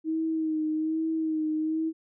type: tone with vibrato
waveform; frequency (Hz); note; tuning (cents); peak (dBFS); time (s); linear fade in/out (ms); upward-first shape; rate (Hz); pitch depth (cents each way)
sine; 315.9; D#4; +26; -25; 0.04-1.93; 50; sine; 1.2; 33
effects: none